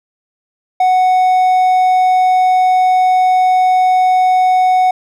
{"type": "tone", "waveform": "triangle", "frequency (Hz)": 740, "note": "F#5", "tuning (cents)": 0, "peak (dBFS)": -6, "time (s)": [0.8, 4.91], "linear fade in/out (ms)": 5, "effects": []}